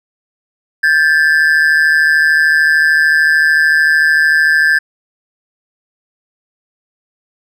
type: ring-modulated tone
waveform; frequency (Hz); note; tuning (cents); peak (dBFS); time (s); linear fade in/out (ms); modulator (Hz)
triangle; 1661.2; G#6; 0; -3; 0.83-4.79; 10; 76.7
effects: none